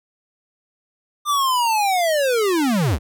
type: linear sweep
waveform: square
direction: down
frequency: 1200 to 52.2 Hz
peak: -17 dBFS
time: 1.25-2.99 s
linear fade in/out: 50 ms
effects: none